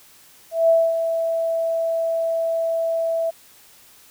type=tone with ADSR envelope; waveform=sine; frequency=659.3 Hz; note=E5; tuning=in tune; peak=-11 dBFS; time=0.51-3.31 s; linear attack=180 ms; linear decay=240 ms; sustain=-8 dB; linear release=17 ms; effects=white hiss -50 dBFS RMS until 4.1 s